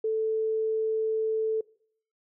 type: tone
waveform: sine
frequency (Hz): 440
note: A4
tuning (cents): 0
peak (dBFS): -24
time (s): 0.04-1.61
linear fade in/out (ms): 5
effects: noise-tail reverb RT60 0.6 s tail -23 dB re dry